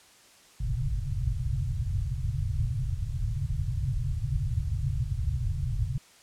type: low-pass noise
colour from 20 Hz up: white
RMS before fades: -29 dBFS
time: 0.6-5.98 s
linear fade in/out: 5 ms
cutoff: 140 Hz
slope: 96 dB/octave
effects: white hiss -56 dBFS RMS until 6.22 s + low-pass 9000 Hz 12 dB/octave